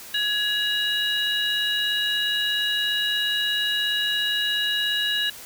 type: tone cluster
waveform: sine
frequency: 1674 / 2874 / 3851 Hz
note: G#6 / F7 / B7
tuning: +13 / +49 / -44 cents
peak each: -26 / -25 / -26 dBFS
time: 0.14-5.3 s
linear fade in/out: 5 ms
effects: white hiss -41 dBFS RMS until 5.45 s